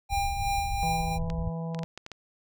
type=tone with tremolo; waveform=square; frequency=800 Hz; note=G5; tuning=35 cents sharp; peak=-26 dBFS; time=0.09-1.19 s; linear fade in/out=50 ms; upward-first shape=sine; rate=2.8 Hz; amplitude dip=50%
type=low-pass noise; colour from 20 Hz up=pink; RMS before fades=-33 dBFS; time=0.1-1.5 s; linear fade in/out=10 ms; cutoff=110 Hz; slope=24 dB/octave
type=harmonic tone; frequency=164.81 Hz; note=E3; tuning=in tune; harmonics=1 / 3 / 4 / 5 / 6; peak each=-31 / -41 / -43 / -45 / -47 dBFS; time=0.83-1.84 s; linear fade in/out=0 ms
type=clicks; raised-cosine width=0.2 ms; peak=-22 dBFS; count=7; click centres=1.301 / 1.747 / 1.791 / 1.833 / 1.976 / 2.064 / 2.117 s
effects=none